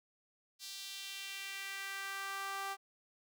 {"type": "tone with high-pass filter sweep", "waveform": "sawtooth", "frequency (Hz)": 392, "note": "G4", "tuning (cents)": 0, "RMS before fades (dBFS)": -43, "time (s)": [0.59, 2.77], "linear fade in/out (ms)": 50, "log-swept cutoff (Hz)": [4400, 910], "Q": 1.9, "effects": []}